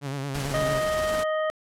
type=tone with vibrato; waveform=sawtooth; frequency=138.59 Hz; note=C#3; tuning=in tune; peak=-25 dBFS; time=0.01-0.83 s; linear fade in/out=50 ms; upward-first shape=sine; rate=8.9 Hz; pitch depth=65 cents each way
type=noise with tremolo; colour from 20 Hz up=pink; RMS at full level=-32 dBFS; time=0.34-1.24 s; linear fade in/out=10 ms; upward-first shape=triangle; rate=19 Hz; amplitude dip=35%
type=harmonic tone; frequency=623 Hz; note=D#5; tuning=2 cents sharp; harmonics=1 / 2 / 3 / 5; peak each=-24 / -31 / -34 / -43 dBFS; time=0.54-1.5 s; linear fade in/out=0 ms
effects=low-pass 11000 Hz 12 dB/octave